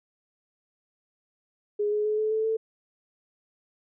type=tone with pitch steps; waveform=sine; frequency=415.3 / 420.9 / 426.5 / 432.2 / 438 / 443.8 Hz; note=G#4 / G#4 / G#4 / A4 / A4 / A4; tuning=0 / +23 / +46 / -31 / -8 / +15 cents; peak=-23 dBFS; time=1.79-2.57 s; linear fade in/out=10 ms; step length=130 ms; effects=none